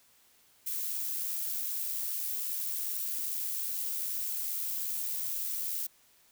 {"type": "noise with amplitude modulation", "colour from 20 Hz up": "violet", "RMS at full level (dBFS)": -33, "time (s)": [0.66, 5.87], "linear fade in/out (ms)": 10, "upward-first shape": "sine", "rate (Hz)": 82.5, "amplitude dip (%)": 30, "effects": ["white hiss -64 dBFS RMS until 6.31 s"]}